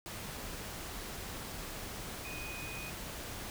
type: tone in noise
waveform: sine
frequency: 2489 Hz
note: D#7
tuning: in tune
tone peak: -44 dBFS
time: 2.25-2.9 s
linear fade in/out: 0 ms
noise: pink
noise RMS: -43 dBFS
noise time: 0.06-3.5 s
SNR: -4 dB
effects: none